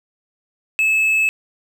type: tone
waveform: triangle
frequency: 2600 Hz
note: E7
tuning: 24 cents flat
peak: -12 dBFS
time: 0.79-1.29 s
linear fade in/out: 0 ms
effects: none